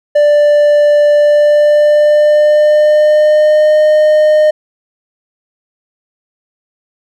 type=tone with pitch glide; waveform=triangle; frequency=589 to 611.5 Hz; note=D5 to D#5; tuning=+5 to -30 cents; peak=-3 dBFS; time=0.15-4.51 s; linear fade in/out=10 ms; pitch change=+65 cents; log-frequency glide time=1.13-3.79 s; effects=none